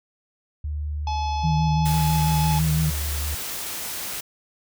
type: tone with pitch glide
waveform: sine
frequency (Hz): 74.5 to 73.94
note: D2 to D2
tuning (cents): +25 to +12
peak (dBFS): -25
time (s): 0.64-3.35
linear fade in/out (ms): 5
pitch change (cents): -13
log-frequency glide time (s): 1.23-1.28
type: harmonic tone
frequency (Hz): 855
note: A5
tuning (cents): -50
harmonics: 1 / 3 / 4 / 5 / 6 / 7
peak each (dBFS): -25 / -40 / -40 / -45 / -41 / -46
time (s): 1.07-2.59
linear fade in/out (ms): 2
type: tone with vibrato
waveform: sine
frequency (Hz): 155.56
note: D#3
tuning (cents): 0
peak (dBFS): -19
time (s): 1.43-2.91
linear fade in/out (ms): 20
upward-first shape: square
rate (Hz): 6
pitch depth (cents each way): 26
type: noise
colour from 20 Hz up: white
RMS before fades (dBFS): -31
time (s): 1.85-4.21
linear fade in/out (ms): 10
effects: none